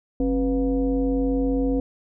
sine tone with frequency modulation, 269.6 Hz, C#4, 48 cents flat, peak -19 dBFS, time 0.2-1.8 s, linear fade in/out 2 ms, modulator 222 Hz, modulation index 0.95, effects none

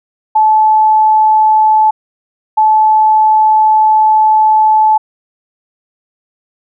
sine tone pair in turn, 866 / 866 Hz, A5 / A5, -28 / -28 cents, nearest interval unison, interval 0 cents, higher neither, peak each -5 dBFS, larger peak neither, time 0.35-1.91 / 2.57-4.98 s, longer second, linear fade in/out 10 ms, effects none

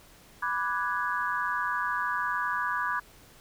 sine chord, G# half-diminished seventh, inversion first, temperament equal, 987.8 / 1174.7 / 1480 / 1661.2 Hz, B5 / D6 / F#6 / G#6, 0 / 0 / 0 / 0 cents, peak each -32 / -32 / -34 / -32 dBFS, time 0.42-3 s, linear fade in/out 10 ms, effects pink hiss -55 dBFS RMS until 3.4 s

